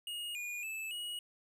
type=tone with pitch steps; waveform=square; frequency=2867 / 2438 / 2623 / 2902 Hz; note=F7 / D#7 / E7 / F#7; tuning=+45 / -36 / -9 / -34 cents; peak=-39 dBFS; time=0.07-1.19 s; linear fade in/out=2 ms; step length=280 ms; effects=resampled to 32000 Hz